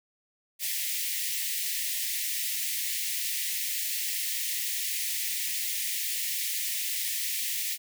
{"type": "high-pass noise", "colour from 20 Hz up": "white", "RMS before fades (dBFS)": -31, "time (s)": [0.59, 7.78], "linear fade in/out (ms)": 50, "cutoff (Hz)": 1800, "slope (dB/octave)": 96, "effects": []}